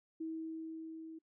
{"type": "tone with level ramp", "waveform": "sine", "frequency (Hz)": 322, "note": "E4", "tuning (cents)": -41, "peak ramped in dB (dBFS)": [-37, -46], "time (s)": [0.2, 1.19], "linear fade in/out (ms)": 10, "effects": ["noise-tail reverb RT60 0.1 s tail -23 dB re dry"]}